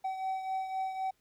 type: beating tone pair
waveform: triangle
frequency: 761 / 764.9 Hz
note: F#5 / G5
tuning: +48 / -43 cents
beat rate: 3.9 Hz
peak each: -31 / -39 dBFS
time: 0.04-1.11 s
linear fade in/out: 10 ms
effects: pink hiss -73 dBFS RMS until 1.2 s